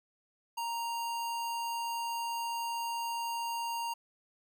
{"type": "tone", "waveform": "square", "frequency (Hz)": 932.3, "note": "A#5", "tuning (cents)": 0, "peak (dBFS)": -34, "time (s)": [0.57, 3.94], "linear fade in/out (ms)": 10, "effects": []}